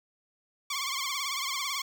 10% pulse tone with vibrato, 1100 Hz, C#6, 14 cents flat, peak -22 dBFS, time 0.7-1.82 s, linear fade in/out 5 ms, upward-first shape triangle, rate 18 Hz, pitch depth 120 cents each way, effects none

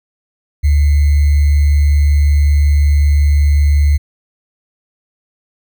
sine tone with sample-and-hold, 72.7 Hz, D2, 17 cents flat, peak -7 dBFS, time 0.63-3.98 s, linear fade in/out 20 ms, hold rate 2100 Hz, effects none

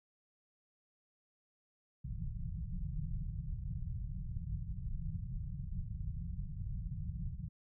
pink low-pass noise, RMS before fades -40 dBFS, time 2.04-7.49 s, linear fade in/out 10 ms, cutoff 180 Hz, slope 96 dB/octave, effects none

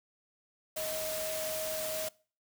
sine tone in noise, 629 Hz, D#5, 19 cents sharp, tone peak -36 dBFS, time 0.76-2.09 s, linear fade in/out 10 ms, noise white, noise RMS -38 dBFS, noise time 0.76-2.09 s, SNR -1 dB, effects noise-tail reverb RT60 0.4 s tail -23 dB re dry

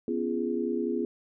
sine chord, C# dominant seventh, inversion third, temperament equal with one note detuned, 246.9 / 277.2 / 341.8 / 415.3 Hz, B3 / C#4 / E#4 / G#4, 0 / 0 / -37 / 0 cents, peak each -31 / -36 / -31 / -32 dBFS, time 0.08-1.05 s, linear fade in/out 2 ms, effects none

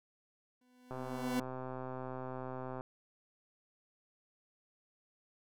40% pulse tone with exponential growth, 250 Hz, B3, 21 cents sharp, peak -30 dBFS, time 0.61-1.4 s, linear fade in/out 5 ms, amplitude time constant 170 ms
click train, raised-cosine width 1 ms, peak -29 dBFS, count 246, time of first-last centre 0.91-2.809 s, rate 129 Hz
effects none

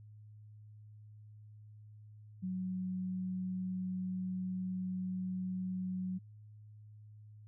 sine tone, 185 Hz, F#3, in tune, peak -35 dBFS, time 2.42-6.19 s, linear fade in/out 20 ms, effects added 106 Hz sine -52 dBFS peak until 7.47 s

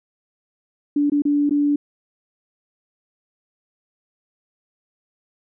sine tone with dropouts, 290 Hz, D4, 22 cents flat, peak -15 dBFS, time 0.96-1.76 s, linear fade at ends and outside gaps 5 ms, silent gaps 1.099-1.119 / 1.221-1.252 / 1.495-1.508 s, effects none

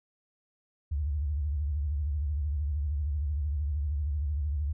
sine tone with vibrato, 73.2 Hz, D2, 5 cents flat, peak -27 dBFS, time 0.91-4.73 s, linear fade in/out 10 ms, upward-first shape sine, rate 13 Hz, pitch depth 140 cents each way, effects none

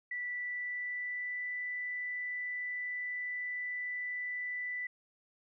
sine tone with pitch glide, 1965 to 1983.2 Hz, B6 to B6, -9 to +7 cents, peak -35 dBFS, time 0.11-4.87 s, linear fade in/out 5 ms, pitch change +16 cents, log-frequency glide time 0.23-1.51 s, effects none

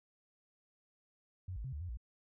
sine tone with pitch steps, 91.7 / 53.9 / 131.8 / 73.7 / 88.7 / 58.4 Hz, F#2 / A1 / C3 / D2 / F2 / A#1, -15 / -35 / +13 / +7 / +27 / +4 cents, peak -39 dBFS, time 1.48-1.972 s, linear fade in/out 5 ms, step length 82 ms, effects none

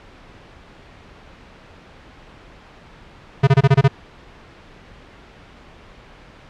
square tone bursts, 137 Hz, C#3, 20 cents flat, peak -9 dBFS, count 7, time 3.43-3.881 s, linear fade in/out 10 ms, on 43 ms, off 25 ms, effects pink hiss -44 dBFS RMS until 6.49 s + low-pass 3000 Hz 12 dB/octave

